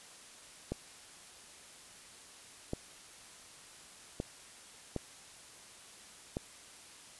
clicks, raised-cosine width 2 ms, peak -21 dBFS, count 5, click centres 0.72 / 2.734 / 4.201 / 4.963 / 6.369 s, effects white hiss -54 dBFS RMS until 7.19 s + resampled to 24000 Hz

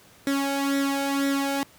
sawtooth tone with flanger, 277.2 Hz, C#4, in tune, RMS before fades -25 dBFS, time 0.27-1.63 s, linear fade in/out 0 ms, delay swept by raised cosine 0.53 to 1.34 ms, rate 2 Hz, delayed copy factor +0.7, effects pink hiss -53 dBFS RMS until 1.78 s + high-pass 80 Hz 12 dB/octave

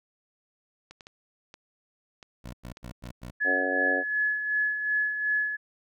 clicks, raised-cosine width 0.2 ms, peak -28 dBFS, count 8, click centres 0.91 / 1.008 / 1.069 / 1.541 / 2.228 / 2.489 / 2.771 / 3.065 s
15% pulse tone bursts, 61.1 Hz, B1, 18 cents flat, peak -32 dBFS, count 5, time 2.44-3.31 s, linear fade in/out 10 ms, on 94 ms, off 100 ms
sine tone with tremolo, 1704 Hz, G#6, 44 cents sharp, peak -22 dBFS, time 3.4-5.57 s, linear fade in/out 20 ms, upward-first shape sine, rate 2.7 Hz, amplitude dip 55%
harmonic tone, 92.5 Hz, F#2, in tune, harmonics 3 / 4 / 5 / 6 / 7 / 8, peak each -33 / -37 / -34 / -32 / -36 / -34 dBFS, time 3.44-4.04 s, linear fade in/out 50 ms
effects none

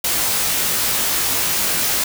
white noise with comb filter, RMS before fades -19 dBFS, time 0.04-2.04 s, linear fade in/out 5 ms, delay 19 ms, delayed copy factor +0.85, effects none

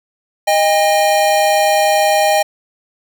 square tone pair together, 622.3 / 804.5 Hz, D#5 / G5, 0 / +45 cents, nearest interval major third, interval 445 cents, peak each -14 dBFS, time 0.47-2.43 s, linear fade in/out 10 ms, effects none

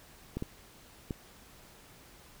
clicks, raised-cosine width 3 ms, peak -21 dBFS, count 3, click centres 0.37 / 0.424 / 1.108 s, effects pink hiss -56 dBFS RMS until 2.4 s

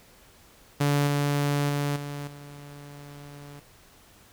sawtooth tone with level steps, 143.9 Hz, D3, 35 cents flat, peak -17 / -19 / -21 / -29 / -38 dBFS, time 0.8-3.6 s, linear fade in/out 10 ms, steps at 1.07 / 1.69 / 1.96 / 2.27 s, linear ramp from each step 5 ms, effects pink hiss -55 dBFS RMS until 4.32 s

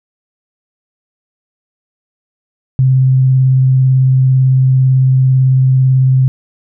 sine tone with vibrato, 130.81 Hz, C3, in tune, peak -6 dBFS, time 2.79-6.28 s, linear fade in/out 0 ms, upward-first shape triangle, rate 18 Hz, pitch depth 16 cents each way, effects none

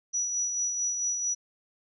sine tone with tremolo, 5870 Hz, F#8, 15 cents flat, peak -25 dBFS, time 0.13-1.35 s, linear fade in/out 20 ms, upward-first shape sine, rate 4.5 Hz, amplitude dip 40%, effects none

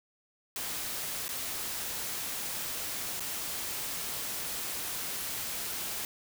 white noise with dropouts, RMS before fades -36 dBFS, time 0.56-6.05 s, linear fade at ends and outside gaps 1 ms, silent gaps 1.281-1.29 / 3.197-3.204 s, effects none

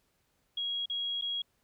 sine tone with dropouts, 3300 Hz, G#7, 12 cents flat, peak -31 dBFS, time 0.57-1.42 s, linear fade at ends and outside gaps 5 ms, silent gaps 0.858-0.898 / 1.213-1.221 s, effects pink hiss -74 dBFS RMS until 1.63 s

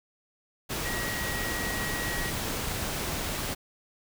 sine tone in noise, 1907 Hz, A#6, 39 cents sharp, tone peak -34 dBFS, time 0.84-2.31 s, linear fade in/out 20 ms, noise pink, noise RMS -32 dBFS, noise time 0.69-3.55 s, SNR -5 dB, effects none

